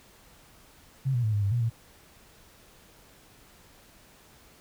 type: tone with pitch steps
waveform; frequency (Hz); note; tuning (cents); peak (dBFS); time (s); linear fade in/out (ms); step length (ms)
sine; 134 / 121.1 / 108.5 / 103.1 / 99.5 / 120.1 / 114.7; C3 / B2 / A2 / G#2 / G2 / B2 / A#2; +42 / -34 / -24 / -12 / +26 / -48 / -28; -23; 1.05-1.701; 20; 93
effects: pink hiss -56 dBFS RMS until 4.6 s